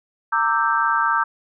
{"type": "chord", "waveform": "sine", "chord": "E half-diminished seventh", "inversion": "second", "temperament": "equal with one note detuned", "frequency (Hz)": [919.5, 1174.7, 1318.5, 1568], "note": ["Bb5", "D6", "E6", "G6"], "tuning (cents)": [-24, 0, 0, 0], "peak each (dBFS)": -22, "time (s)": [0.32, 1.24], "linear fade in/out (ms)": 10, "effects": []}